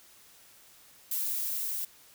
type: noise with level ramp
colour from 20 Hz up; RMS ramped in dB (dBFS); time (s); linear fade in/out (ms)
violet; -31 to -34; 1.11-1.85; 5
effects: white hiss -57 dBFS RMS until 2.14 s